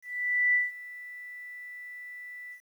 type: tone with ADSR envelope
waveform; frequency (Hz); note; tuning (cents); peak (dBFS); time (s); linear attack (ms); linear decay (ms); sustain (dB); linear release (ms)
sine; 1975.5; B6; 0; -20; 0.02-2.61; 520; 170; -20; 92
effects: 10-bit